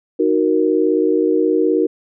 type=chord; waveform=sine; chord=D# minor; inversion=none; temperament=equal; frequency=311.1 / 370 / 466.2 Hz; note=D#4 / F#4 / A#4; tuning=0 / 0 / 0 cents; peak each=-17 dBFS; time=0.19-1.87 s; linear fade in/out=10 ms; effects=none